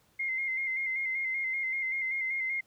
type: tone with vibrato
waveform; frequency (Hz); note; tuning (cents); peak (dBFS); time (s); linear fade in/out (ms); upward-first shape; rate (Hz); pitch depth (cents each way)
sine; 2101; C7; +7; -29; 0.19-2.61; 10; square; 5.2; 30
effects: pink hiss -67 dBFS RMS until 2.66 s + high-pass 60 Hz 12 dB/octave